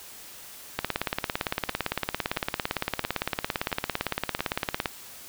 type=two click trains; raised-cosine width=0.3 ms; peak=-9 / -17 dBFS; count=73 / 5; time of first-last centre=0.79-4.858 / 1.69-4.393 s; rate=17.7 / 1.48 Hz; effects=white hiss -45 dBFS RMS until 5.28 s